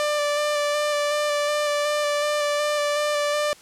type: tone with vibrato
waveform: sawtooth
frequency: 590 Hz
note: D5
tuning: 8 cents sharp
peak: -17 dBFS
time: 0-3.53 s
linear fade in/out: 0 ms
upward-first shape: square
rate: 2.7 Hz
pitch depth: 13 cents each way
effects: white hiss -49 dBFS RMS until 3.61 s + low-pass 9000 Hz 12 dB/octave